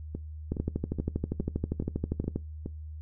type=two click trains; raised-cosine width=3 ms; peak=-16 / -21 dBFS; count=24 / 7; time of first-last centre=0.52-2.36 / 0.15-2.66 s; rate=12.5 / 2.39 Hz; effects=noise-tail reverb RT60 0.2 s tail -20 dB re dry + added 77 Hz sine -38 dBFS peak until 3.01 s